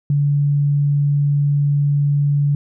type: tone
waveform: sine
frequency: 143.8 Hz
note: D3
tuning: 36 cents flat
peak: -13 dBFS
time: 0.1-2.55 s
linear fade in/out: 2 ms
effects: none